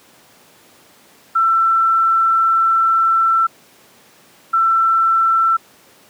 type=tone pair in turn; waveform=sine; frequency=1339 / 1339 Hz; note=E6 / E6; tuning=+27 / +27 cents; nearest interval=unison; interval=0 cents; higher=neither; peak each=-11 dBFS; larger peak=neither; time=1.35-3.47 / 4.53-5.57 s; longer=first; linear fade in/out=10 ms; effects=pink hiss -48 dBFS RMS until 6.09 s + high-pass 200 Hz 12 dB/octave